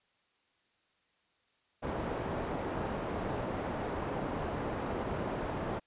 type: low-pass noise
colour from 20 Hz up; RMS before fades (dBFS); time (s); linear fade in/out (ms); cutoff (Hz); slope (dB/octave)
white; -36; 1.82-5.8; 20; 720; 12
effects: white hiss -73 dBFS RMS until 5.86 s + resampled to 8000 Hz